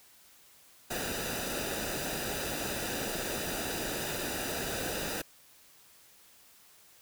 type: noise with comb filter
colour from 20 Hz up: pink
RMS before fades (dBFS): -35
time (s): 0.9-5.22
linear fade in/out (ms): 10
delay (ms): 0.92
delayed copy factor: -0.65
effects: white hiss -59 dBFS RMS until 7.01 s